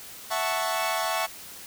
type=chord; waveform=sawtooth; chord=F# minor seventh; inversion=third; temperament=equal; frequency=659.3 / 740 / 880 / 1108.7 Hz; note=E5 / F#5 / A5 / C#6; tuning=0 / 0 / 0 / 0 cents; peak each=-26 / -28 / -28 / -27 dBFS; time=0.3-1.27 s; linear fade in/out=20 ms; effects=white hiss -43 dBFS RMS until 1.66 s